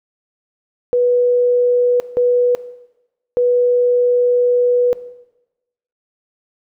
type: tone bursts at uneven times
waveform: sine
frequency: 490 Hz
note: B4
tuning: 14 cents flat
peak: -11 dBFS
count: 3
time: 0.93-2 / 2.17-2.55 / 3.37-4.93 s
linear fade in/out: 0 ms
effects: noise-tail reverb RT60 1.0 s tail -17 dB re dry